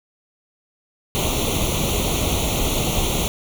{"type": "noise with comb filter", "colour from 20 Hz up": "pink", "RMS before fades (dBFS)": -21, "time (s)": [1.15, 3.28], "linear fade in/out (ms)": 0, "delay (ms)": 0.3, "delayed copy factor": 0.9, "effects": []}